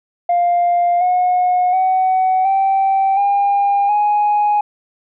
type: tone with pitch steps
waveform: sine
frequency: 700 / 724.7 / 750.2 / 776.7 / 804.1 / 832.4 Hz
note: F5 / F#5 / F#5 / G5 / G5 / G#5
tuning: +4 / -36 / +24 / -16 / +44 / +4 cents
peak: -10 dBFS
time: 0.29-4.61 s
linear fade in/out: 5 ms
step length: 720 ms
effects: tanh soft clip ceiling -9 dBFS